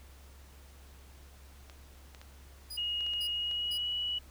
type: clicks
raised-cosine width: 0.2 ms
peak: -32 dBFS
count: 7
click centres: 1.698 / 2.148 / 2.215 / 3.007 / 3.065 / 3.136 / 3.513 s
type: tone bursts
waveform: sawtooth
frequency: 4934 Hz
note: D#8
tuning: 15 cents flat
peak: -37 dBFS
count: 3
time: 2.7-3.779 s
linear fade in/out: 10 ms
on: 73 ms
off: 430 ms
type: tone with pitch glide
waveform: sine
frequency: 2876 to 2936 Hz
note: F#7 to F#7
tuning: -50 to -14 cents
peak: -31 dBFS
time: 2.77-4.19 s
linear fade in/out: 10 ms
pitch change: +36 cents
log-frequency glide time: 3.34-3.95 s
effects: added 68 Hz sine -52 dBFS peak until 4.3 s + pink hiss -59 dBFS RMS until 4.3 s